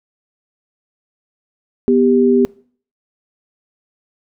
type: tone pair together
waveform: sine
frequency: 246.3 / 395.4 Hz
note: B3 / G4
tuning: -5 / +15 cents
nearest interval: minor sixth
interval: 820 cents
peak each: -12 dBFS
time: 1.88-2.45 s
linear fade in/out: 0 ms
effects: noise-tail reverb RT60 0.5 s tail -24 dB re dry